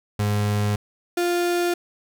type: tone pair in turn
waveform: 35% pulse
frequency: 103.83 / 349.8 Hz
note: G#2 / F4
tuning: 0 / +3 cents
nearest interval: octave + major sixth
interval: 2103 cents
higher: second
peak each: -18 dBFS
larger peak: neither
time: 0.19-0.76 / 1.17-1.74 s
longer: neither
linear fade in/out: 5 ms
effects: none